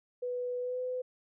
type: tone with pitch glide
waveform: sine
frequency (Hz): 494 to 504.7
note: B4 to B4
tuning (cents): 0 to +38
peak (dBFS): -32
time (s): 0.22-1.02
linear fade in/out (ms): 10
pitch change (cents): +38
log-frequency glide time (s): 0.6-0.8
effects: none